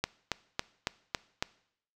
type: click train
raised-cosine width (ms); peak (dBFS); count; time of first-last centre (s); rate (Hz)
0.2; -11; 6; 0.04-1.425; 3.61
effects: noise-tail reverb RT60 0.7 s tail -21 dB re dry